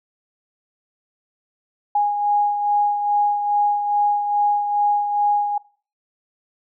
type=beating tone pair; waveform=sine; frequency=824 / 826.4 Hz; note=G#5 / G#5; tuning=-14 / -9 cents; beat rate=2.4 Hz; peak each=-17 / -26 dBFS; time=1.95-5.58 s; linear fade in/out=5 ms; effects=noise-tail reverb RT60 0.4 s tail -22 dB re dry